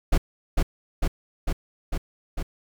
brown noise with echo, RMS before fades -17 dBFS, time 0.12-0.18 s, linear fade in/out 10 ms, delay 450 ms, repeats 5, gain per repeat -2 dB, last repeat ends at 2.43 s, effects none

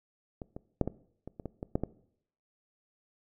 clicks, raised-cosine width 2 ms, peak -26 / -27 / -12 / -19 / -28 / -28 / -23 / -23 / -14 / -17 dBFS, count 10, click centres 0.418 / 0.565 / 0.813 / 0.876 / 1.276 / 1.398 / 1.457 / 1.629 / 1.755 / 1.836 s, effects noise-tail reverb RT60 0.7 s tail -20 dB re dry

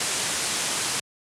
white low-pass noise, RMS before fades -27 dBFS, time 0-1 s, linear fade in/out 5 ms, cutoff 10000 Hz, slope 48 dB/octave, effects high-pass 100 Hz 12 dB/octave

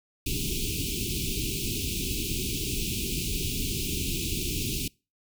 pink band-stop noise, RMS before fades -30 dBFS, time 0.26-4.88 s, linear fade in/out 5 ms, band 420 to 2400 Hz, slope 96 dB/octave, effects noise-tail reverb RT60 0.3 s tail -25 dB re dry

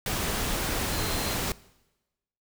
sine tone in noise, 4133 Hz, C8, 22 cents flat, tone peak -39 dBFS, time 0.92-1.35 s, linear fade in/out 2 ms, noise pink, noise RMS -29 dBFS, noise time 0.06-1.52 s, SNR -13 dB, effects noise-tail reverb RT60 1.0 s tail -21 dB re dry

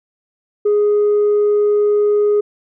sine tone, 415.3 Hz, G#4, in tune, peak -9 dBFS, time 0.65-2.41 s, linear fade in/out 10 ms, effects tanh soft clip ceiling -9 dBFS

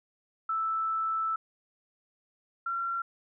sine tone pair in turn, 1318.5 / 1366.6 Hz, E6 / F6, 0 / -38 cents, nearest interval minor second, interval 62 cents, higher second, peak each -27 / -29 dBFS, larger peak first, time 0.49-1.36 / 2.66-3.02 s, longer first, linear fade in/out 5 ms, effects none

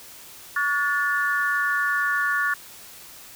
sine tone cluster, 1132 / 1444 / 1751 Hz, C#6 / F#6 / A6, +36 / -43 / -9 cents, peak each -27 / -24 / -24 dBFS, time 0.56-2.54 s, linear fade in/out 5 ms, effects white hiss -44 dBFS RMS until 3.35 s

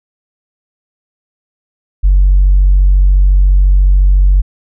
sine tone, 47.09 Hz, F#1, 31 cents sharp, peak -3 dBFS, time 2.03-4.42 s, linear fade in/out 20 ms, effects tanh soft clip ceiling -1 dBFS

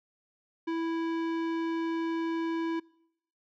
sine tone with tanh clipping, 329.6 Hz, E4, in tune, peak -31 dBFS, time 0.67-2.8 s, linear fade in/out 10 ms, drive 17 dB, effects noise-tail reverb RT60 0.8 s tail -25 dB re dry

